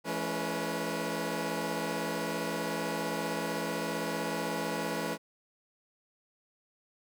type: tone cluster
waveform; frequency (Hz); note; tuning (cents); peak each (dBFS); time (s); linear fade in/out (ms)
15% pulse; 167.9 / 213.9 / 279.6 / 488.1; E3 / A3 / C#4 / B4; +32 / -49 / +15 / -20; -31; 0.04-5.18; 50
effects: none